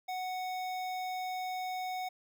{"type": "tone with notch filter", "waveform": "square", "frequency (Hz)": 740, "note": "F#5", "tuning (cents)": 0, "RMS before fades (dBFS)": -37, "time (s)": [0.08, 2.09], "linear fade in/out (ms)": 10, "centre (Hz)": 9600, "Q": 1, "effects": []}